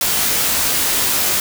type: noise with comb filter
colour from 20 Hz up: white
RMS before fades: -17 dBFS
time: 0.01-1.4 s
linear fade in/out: 2 ms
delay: 17 ms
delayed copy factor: -0.5
effects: none